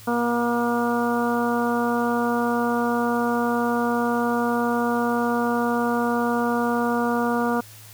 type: harmonic tone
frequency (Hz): 238.1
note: A#3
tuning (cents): +37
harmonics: 1 / 2 / 3 / 4 / 5 / 6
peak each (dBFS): -23 / -26 / -28 / -29 / -30 / -31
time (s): 0.07-7.61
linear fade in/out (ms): 10
effects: added 107 Hz sine -46 dBFS peak until 7.93 s + white hiss -46 dBFS RMS until 7.93 s